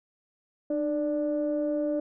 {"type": "tone pair together", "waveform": "sine", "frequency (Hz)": [301.9, 587.3], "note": ["D4", "D5"], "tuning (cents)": [48, 0], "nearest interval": "octave", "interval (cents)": 1152, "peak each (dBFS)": -27, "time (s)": [0.7, 2], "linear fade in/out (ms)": 5, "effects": ["tanh soft clip ceiling -19 dBFS"]}